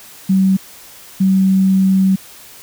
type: tone bursts at uneven times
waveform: sine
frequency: 190.8 Hz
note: G3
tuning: 47 cents flat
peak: -9 dBFS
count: 2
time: 0.29-0.57 / 1.2-2.16 s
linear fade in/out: 10 ms
effects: white hiss -39 dBFS RMS until 2.62 s